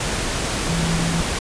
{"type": "tone in noise", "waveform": "sine", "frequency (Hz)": 166.4, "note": "E3", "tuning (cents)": 17, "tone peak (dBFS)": -20, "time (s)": [0.69, 1.21], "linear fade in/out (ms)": 5, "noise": "pink", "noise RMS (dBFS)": -23, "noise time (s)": [0, 1.39], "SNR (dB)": 0, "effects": ["resampled to 22050 Hz"]}